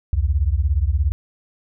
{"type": "beating tone pair", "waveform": "sine", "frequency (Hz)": [65.1, 82.1], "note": ["C2", "E2"], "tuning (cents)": [-8, -6], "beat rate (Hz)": 17, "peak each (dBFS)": [-18, -19], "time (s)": [0.13, 1.12], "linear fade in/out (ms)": 0, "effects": []}